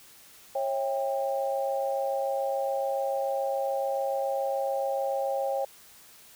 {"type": "tone cluster", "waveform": "sine", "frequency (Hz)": [545, 652, 795], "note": ["C#5", "E5", "G5"], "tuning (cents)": [-29, -19, 24], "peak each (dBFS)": [-28, -36, -31], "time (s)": [0.55, 5.65], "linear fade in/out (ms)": 5, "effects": ["white hiss -53 dBFS RMS until 6.35 s"]}